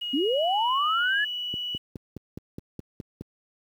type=tone with pitch glide; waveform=sine; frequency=2891 to 2943 Hz; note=F#7 to F#7; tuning=-41 to -10 cents; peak=-29 dBFS; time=0.01-1.78 s; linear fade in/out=10 ms; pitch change=+31 cents; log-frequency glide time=0.31-0.45 s
type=linear sweep; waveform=sine; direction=up; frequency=246.9 to 1735 Hz; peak=-22 dBFS; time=0.13-1.25 s; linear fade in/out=10 ms
type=click train; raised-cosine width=3 ms; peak=-22 dBFS; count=9; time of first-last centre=1.54-3.21 s; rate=4.79 Hz
effects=high-pass 80 Hz 12 dB/octave + 9-bit